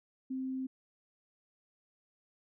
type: tone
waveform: sine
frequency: 261.6 Hz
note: C4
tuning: in tune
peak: -34 dBFS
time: 0.3-0.67 s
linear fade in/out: 10 ms
effects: none